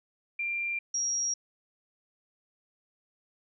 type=tone pair in turn; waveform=sine; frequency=2378 / 5656 Hz; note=D7 / F8; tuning=+21 / +21 cents; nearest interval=octave + minor third; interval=1500 cents; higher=second; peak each=-29 / -27 dBFS; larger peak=second; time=0.39-0.79 / 0.94-1.34 s; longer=neither; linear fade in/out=5 ms; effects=none